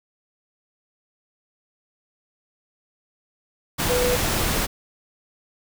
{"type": "tone in noise", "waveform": "sine", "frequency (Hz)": 493.9, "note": "B4", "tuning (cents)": 0, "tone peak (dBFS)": -20, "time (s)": [3.89, 4.17], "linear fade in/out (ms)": 20, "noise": "pink", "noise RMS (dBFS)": -23, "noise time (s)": [3.78, 4.67], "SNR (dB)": 0, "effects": []}